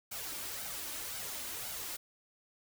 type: noise with flanger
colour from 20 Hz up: white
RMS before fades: -41 dBFS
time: 0.11-1.97 s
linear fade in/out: 10 ms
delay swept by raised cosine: 1.3 to 3.4 ms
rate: 1.9 Hz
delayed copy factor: +0.55
effects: none